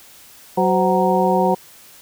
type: harmonic tone with a mistuned harmonic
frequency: 186.3 Hz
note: F#3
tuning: 12 cents sharp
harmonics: 1 / 2 / 3 / 4 / 5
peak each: -20 / -20 / -20 / -20 / -20 dBFS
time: 0.57-1.55 s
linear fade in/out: 10 ms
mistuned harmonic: 3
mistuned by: -120 cents
effects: white hiss -45 dBFS RMS until 2.01 s